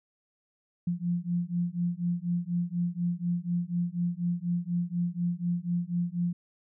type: beating tone pair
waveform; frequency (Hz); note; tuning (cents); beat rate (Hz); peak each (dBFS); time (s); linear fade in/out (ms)
sine; 172.3 / 176.4; F3 / F3; -23 / +18; 4.1; -30; 0.87-6.33; 5
effects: none